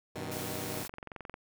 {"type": "chord", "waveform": "10% pulse", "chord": "G augmented", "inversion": "none", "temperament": "equal with one note detuned", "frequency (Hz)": [96.2, 123.47, 155.56], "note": ["G2", "B2", "D#3"], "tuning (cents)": [-32, 0, 0], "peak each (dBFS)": -33, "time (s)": [0.15, 0.84], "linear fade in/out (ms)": 10}
{"type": "noise", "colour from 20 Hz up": "white", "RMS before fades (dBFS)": -42, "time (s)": [0.31, 0.88], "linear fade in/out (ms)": 10}
{"type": "click train", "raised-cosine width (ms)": 0.5, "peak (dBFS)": -27, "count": 12, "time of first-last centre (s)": [0.85, 1.341], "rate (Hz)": 22.4}
{"effects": []}